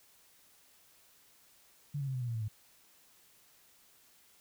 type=tone with pitch steps; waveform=sine; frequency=144.2 / 138.17 / 132.38 / 126.85 / 121.54 / 116.45 / 111.58 / 106.91 Hz; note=D3 / C#3 / C3 / B2 / B2 / A#2 / A2 / A2; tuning=-31 / -5 / +21 / +47 / -27 / -1 / +25 / -49 cents; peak=-33 dBFS; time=1.94-2.484 s; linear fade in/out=10 ms; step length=68 ms; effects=white hiss -64 dBFS RMS until 4.4 s